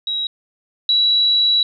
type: tone pair in turn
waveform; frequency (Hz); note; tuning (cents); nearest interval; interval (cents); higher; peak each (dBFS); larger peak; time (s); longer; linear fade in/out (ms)
sine; 3851 / 3914; B7 / B7; -44 / -16; unison; 28; second; -19 / -12; second; 0.07-0.27 / 0.89-1.63; second; 2
effects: none